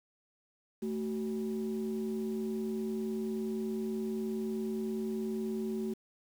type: tone pair together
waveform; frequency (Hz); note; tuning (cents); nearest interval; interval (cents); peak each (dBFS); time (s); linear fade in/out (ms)
sine; 220.1 / 376.7; A3 / F#4; +1 / +31; major sixth; 930; -33 / -35; 0.82-5.94; 10
effects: tanh soft clip ceiling -27 dBFS + 9-bit